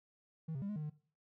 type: tone with pitch steps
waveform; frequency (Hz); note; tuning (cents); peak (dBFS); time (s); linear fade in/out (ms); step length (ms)
triangle; 160 / 134 / 199.8 / 209.4 / 152.6 / 150.9; D#3 / C3 / G3 / G#3 / D#3 / D3; +49 / +42 / +33 / +15 / -33 / +47; -35; 0.48-0.9; 10; 70
effects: noise-tail reverb RT60 0.4 s tail -18 dB re dry + tanh soft clip ceiling -32 dBFS